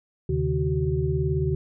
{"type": "tone cluster", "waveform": "sine", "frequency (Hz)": [77.9, 133.5, 152, 377.3], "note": ["D#2", "C3", "D#3", "F#4"], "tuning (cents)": [3, 35, -40, 34], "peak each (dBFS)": -27, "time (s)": [0.29, 1.55], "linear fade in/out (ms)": 5, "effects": []}